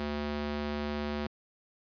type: tone with high-pass filter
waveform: square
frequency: 73.6 Hz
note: D2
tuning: 4 cents sharp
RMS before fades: -34 dBFS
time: 0-1.27 s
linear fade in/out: 0 ms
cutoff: 170 Hz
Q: 0.91
effects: resampled to 11025 Hz